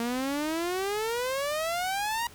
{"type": "exponential sweep", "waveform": "sawtooth", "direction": "up", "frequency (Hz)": [230, 960], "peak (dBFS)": -24, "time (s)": [0, 2.27], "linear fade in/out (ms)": 2, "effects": ["pink hiss -51 dBFS RMS until 2.34 s"]}